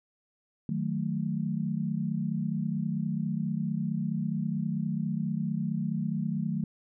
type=chord; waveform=sine; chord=D# diminished; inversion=none; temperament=equal; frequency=155.56 / 185 / 220 Hz; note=D#3 / F#3 / A3; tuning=0 / 0 / 0 cents; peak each=-32 dBFS; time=0.69-6.64 s; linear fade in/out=2 ms; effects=none